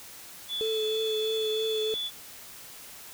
sine tone, 3449 Hz, A7, 35 cents flat, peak -29 dBFS, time 0.48-2.11 s, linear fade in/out 50 ms
sine tone with vibrato, 436.8 Hz, A4, 13 cents flat, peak -25 dBFS, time 0.61-1.94 s, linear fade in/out 0 ms, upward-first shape triangle, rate 3.1 Hz, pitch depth 26 cents each way
effects tanh soft clip ceiling -23 dBFS + white hiss -46 dBFS RMS until 3.13 s

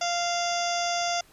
harmonic tone, 695 Hz, F5, 9 cents flat, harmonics 1 / 2 / 3 / 4 / 5 / 7 / 8 / 9 / 10, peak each -27 / -35 / -37 / -38 / -36 / -35 / -37 / -36 / -42 dBFS, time 0.01-1.21 s, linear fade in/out 5 ms, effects pink hiss -57 dBFS RMS until 1.32 s + resampled to 32000 Hz

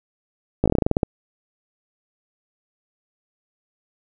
slowing click train, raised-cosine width 2 ms, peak -4 dBFS, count 12, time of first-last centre 0.64-1.032 s, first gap 17 ms, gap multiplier 1.14, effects none

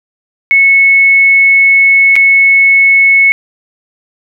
sine tone with dropouts, 2200 Hz, C#7, 14 cents flat, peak -3 dBFS, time 0.51-3.32 s, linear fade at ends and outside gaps 0 ms, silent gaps 2.156-2.163 s, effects none

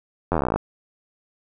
slowing click train, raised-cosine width 1 ms, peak -7 dBFS, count 17, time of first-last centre 0.32-0.56 s, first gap 11 ms, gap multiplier 1.04, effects none

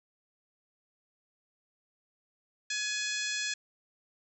harmonic tone with a mistuned harmonic, 845 Hz, G#5, 30 cents sharp, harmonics 2 / 3 / 4 / 5 / 6 / 7 / 8 / 9, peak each -36 / -38 / -39 / -40 / -41 / -41 / -42 / -43 dBFS, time 2.7-3.54 s, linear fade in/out 5 ms, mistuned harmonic 3, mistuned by -21 cents, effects none

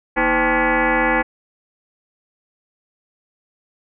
sine tone with frequency modulation, 596 Hz, D5, 25 cents sharp, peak -14 dBFS, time 0.16-1.23 s, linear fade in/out 20 ms, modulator 277 Hz, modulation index 5.6, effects none

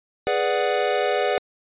square chord, G# half-diminished seventh, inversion none, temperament equal, 415.3 / 493.9 / 587.3 / 740 Hz, G#4 / B4 / D5 / F#5, 0 / 0 / 0 / 0 cents, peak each -26 dBFS, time 0.27-1.38 s, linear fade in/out 0 ms, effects resampled to 8000 Hz

